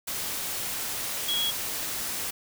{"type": "tone in noise", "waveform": "sine", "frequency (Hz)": 3322, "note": "G#7", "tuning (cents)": 0, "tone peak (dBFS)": -25, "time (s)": [1.28, 1.51], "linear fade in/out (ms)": 10, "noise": "white", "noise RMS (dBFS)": -32, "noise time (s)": [0.07, 2.31], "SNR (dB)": 4, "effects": []}